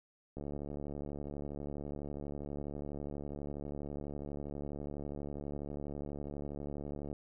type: click train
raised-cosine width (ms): 2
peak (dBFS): -29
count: 489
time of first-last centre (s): 0.37-7.129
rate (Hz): 72.2
effects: none